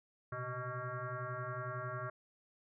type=tone with frequency modulation; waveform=sine; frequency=622 Hz; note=D#5; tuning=1 cent flat; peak=-38 dBFS; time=0.32-2.1 s; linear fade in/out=5 ms; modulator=251 Hz; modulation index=3.7; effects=none